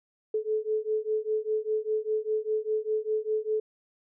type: beating tone pair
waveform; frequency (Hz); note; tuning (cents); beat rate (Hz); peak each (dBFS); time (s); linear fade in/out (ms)
sine; 430 / 435; A4 / A4; -40 / -20; 5; -29; 0.34-3.6; 5
effects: none